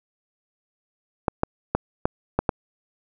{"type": "clicks", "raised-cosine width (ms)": 1, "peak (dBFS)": -5, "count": 6, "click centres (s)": [1.282, 1.434, 1.75, 2.055, 2.39, 2.492], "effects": []}